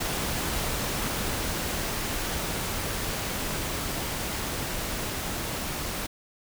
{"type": "noise with level ramp", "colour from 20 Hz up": "pink", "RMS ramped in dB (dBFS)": [-29, -32], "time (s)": [0, 6.07], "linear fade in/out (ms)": 10, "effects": []}